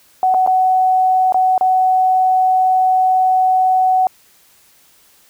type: tone with dropouts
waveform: sine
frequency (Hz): 747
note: F#5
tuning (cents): +16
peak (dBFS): -10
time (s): 0.23-4.07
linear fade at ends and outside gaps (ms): 1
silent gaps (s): 0.341-0.345 / 0.464-0.474 / 1.323-1.344 / 1.579-1.61
effects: white hiss -51 dBFS RMS until 5.29 s